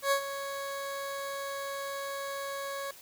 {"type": "tone with ADSR envelope", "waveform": "20% pulse", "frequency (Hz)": 554.4, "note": "C#5", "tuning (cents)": 0, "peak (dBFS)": -18, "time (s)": [0.02, 2.91], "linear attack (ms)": 95, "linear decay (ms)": 88, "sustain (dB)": -12, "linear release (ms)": 3, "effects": ["white hiss -52 dBFS RMS until 3.01 s"]}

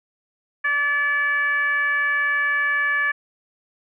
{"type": "tone with frequency modulation", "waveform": "sine", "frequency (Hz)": 1728, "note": "A6", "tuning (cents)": -32, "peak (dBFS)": -18, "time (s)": [0.64, 3.12], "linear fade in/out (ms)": 10, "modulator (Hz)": 571, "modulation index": 0.67, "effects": []}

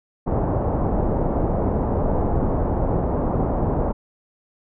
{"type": "low-pass noise", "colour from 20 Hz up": "pink", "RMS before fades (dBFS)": -21, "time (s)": [0.26, 3.93], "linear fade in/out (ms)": 20, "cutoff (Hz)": 870, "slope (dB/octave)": 24, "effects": []}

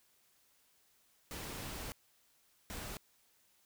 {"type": "noise bursts at uneven times", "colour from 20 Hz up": "pink", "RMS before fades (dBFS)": -44, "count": 2, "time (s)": [[1.31, 1.92], [2.7, 2.97]], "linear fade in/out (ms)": 0, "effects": ["white hiss -71 dBFS RMS until 3.65 s"]}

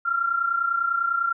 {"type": "tone pair together", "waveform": "sine", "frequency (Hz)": [1352, 1382], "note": ["E6", "F6"], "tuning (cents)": [43, -19], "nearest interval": "unison", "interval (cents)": 38, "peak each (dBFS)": [-27, -22], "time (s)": [0.05, 1.33], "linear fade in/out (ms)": 10, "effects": []}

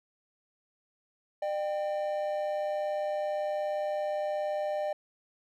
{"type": "tone pair together", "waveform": "triangle", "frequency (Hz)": [602.9, 784], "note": ["D5", "G5"], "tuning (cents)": [45, 0], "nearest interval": "perfect fourth", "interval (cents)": 455, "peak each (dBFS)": [-28, -34], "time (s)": [1.42, 4.93], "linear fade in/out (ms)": 5, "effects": []}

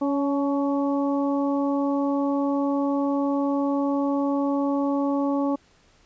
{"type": "harmonic tone with a mistuned harmonic", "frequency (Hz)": 280, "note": "C#4", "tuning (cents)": 18, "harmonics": [1, 2, 3, 4], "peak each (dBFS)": [-22, -28, -32, -34], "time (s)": [0.01, 5.56], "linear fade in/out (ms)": 10, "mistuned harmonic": 3, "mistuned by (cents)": 30, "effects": ["pink hiss -59 dBFS RMS until 6.05 s", "resampled to 16000 Hz"]}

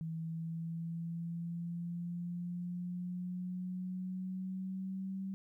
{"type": "exponential sweep", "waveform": "sine", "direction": "up", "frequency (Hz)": [161.8, 192.8], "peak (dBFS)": -37, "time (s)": [0.01, 5.34], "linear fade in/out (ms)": 0, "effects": ["13-bit"]}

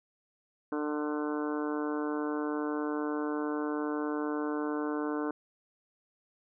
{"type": "harmonic tone", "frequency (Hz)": 149.6, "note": "D3", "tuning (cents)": 32, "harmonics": [2, 3, 4, 5, 6, 7, 8, 9, 10], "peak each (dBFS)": [-32, -36, -43, -45, -45, -42, -47, -46, -45], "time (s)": [0.72, 5.31], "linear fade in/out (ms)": 2, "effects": []}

